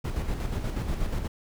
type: noise with tremolo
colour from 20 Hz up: brown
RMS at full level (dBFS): -28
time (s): 0.04-1.28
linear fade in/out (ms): 10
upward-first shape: square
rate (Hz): 8.3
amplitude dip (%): 40
effects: none